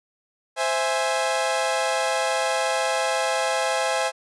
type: chord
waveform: sawtooth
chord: C augmented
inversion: none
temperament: equal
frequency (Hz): 523.3 / 659.3 / 830.6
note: C5 / E5 / G#5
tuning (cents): 0 / 0 / 0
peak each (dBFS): -22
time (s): 0.56-4.12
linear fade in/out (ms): 50
effects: resampled to 24000 Hz